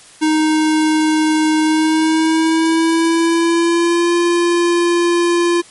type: tone with pitch glide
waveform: square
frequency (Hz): 311.1 to 345.2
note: D#4 to F4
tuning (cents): 0 to -20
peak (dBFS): -12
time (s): 0.21-5.62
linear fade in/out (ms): 20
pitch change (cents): +180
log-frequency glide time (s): 1.61-4.15
effects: white hiss -42 dBFS RMS until 5.7 s + MP3 48 kbps